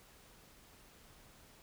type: silence
effects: pink hiss -61 dBFS RMS until 1.62 s